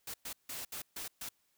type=noise bursts at uneven times; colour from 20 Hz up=white; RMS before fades=-42 dBFS; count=6; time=0.07-0.14 / 0.25-0.33 / 0.49-0.65 / 0.72-0.82 / 0.96-1.08 / 1.21-1.29 s; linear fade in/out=5 ms; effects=white hiss -75 dBFS RMS until 1.57 s